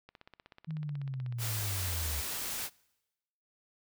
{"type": "click train", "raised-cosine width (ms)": 0.3, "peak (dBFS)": -35, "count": 29, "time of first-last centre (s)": [0.09, 1.818], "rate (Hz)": 16.2}
{"type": "linear sweep", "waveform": "sine", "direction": "down", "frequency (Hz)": [160.1, 69.1], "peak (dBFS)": -34, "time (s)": [0.67, 2.22], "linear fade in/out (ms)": 20}
{"type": "noise", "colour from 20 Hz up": "white", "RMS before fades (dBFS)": -37, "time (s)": [1.38, 2.7], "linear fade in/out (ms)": 50}
{"effects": ["noise-tail reverb RT60 1.0 s tail -25 dB re dry"]}